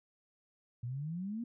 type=exponential sweep; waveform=sine; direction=up; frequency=115.8 to 242.7 Hz; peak=-36 dBFS; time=0.83-1.44 s; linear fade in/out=5 ms; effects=none